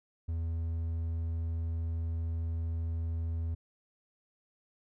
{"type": "tone", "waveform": "triangle", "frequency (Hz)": 82.41, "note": "E2", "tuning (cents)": 0, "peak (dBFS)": -29, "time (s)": [0.28, 3.55], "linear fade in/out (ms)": 10, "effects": []}